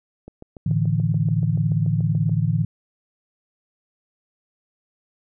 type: click train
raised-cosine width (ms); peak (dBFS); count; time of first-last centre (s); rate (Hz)
2; -25; 15; 0.28-2.294; 6.95
type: chord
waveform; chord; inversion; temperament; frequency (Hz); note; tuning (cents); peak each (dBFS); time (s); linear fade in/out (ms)
sine; A suspended fourth; none; equal; 110 / 146.83 / 164.81; A2 / D3 / E3; 0 / 0 / 0; -22; 0.66-2.65; 5
effects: none